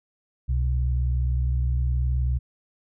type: tone pair together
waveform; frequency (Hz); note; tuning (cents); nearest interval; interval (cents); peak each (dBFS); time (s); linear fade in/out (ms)
sine; 65.41 / 124.7; C2 / B2; 0 / +17; major seventh; 1117; -21 / -28; 0.48-2.39; 20
effects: none